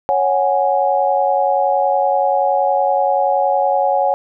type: chord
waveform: sine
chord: C# suspended fourth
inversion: none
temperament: equal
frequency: 554.4 / 740 / 830.6 Hz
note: C#5 / F#5 / G#5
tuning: 0 / 0 / 0 cents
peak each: -17 dBFS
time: 0.09-4.14 s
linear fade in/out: 0 ms
effects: none